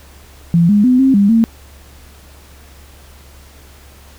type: tone with pitch steps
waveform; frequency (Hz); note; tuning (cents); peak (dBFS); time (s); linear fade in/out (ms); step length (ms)
sine; 169.5 / 206.2 / 252.4 / 266.3 / 200.9 / 227; E3 / G#3 / B3 / C4 / G3 / A#3; +49 / -12 / +38 / +31 / +43 / -46; -7; 0.54-1.44; 0; 150
effects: added 70 Hz sine -40 dBFS peak until 4.18 s + pink hiss -44 dBFS RMS until 4.18 s